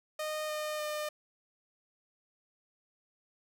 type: tone with pitch steps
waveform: sawtooth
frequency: 615 / 609.7 / 604.4 Hz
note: D#5 / D#5 / D5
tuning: -20 / -35 / +50 cents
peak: -30 dBFS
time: 0.19-1.09 s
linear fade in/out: 5 ms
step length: 300 ms
effects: none